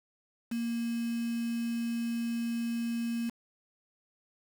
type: tone with quantisation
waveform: sine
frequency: 233.1 Hz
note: A#3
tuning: in tune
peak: -30 dBFS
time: 0.51-3.3 s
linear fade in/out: 10 ms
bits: 7
effects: none